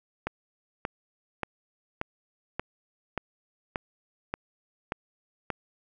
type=click train; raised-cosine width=0.5 ms; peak=-14 dBFS; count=10; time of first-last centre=0.27-5.503 s; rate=1.72 Hz; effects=none